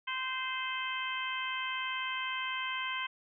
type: harmonic tone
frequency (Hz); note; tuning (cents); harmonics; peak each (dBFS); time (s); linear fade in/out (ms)
519; C5; -14; 2 / 3 / 4 / 5 / 6; -38 / -40 / -39 / -41 / -40; 0.07-3.07; 10
effects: none